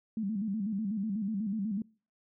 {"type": "tone with vibrato", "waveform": "sine", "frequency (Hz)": 207.7, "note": "G#3", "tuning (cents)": 0, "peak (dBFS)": -30, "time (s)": [0.17, 1.82], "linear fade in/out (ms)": 2, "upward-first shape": "square", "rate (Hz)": 8.1, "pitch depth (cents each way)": 110, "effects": ["noise-tail reverb RT60 0.4 s tail -25 dB re dry"]}